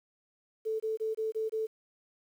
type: tone bursts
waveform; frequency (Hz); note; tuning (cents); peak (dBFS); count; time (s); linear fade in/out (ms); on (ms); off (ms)
sine; 440; A4; 0; -29; 6; 0.65-1.67; 20; 150; 24
effects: 10-bit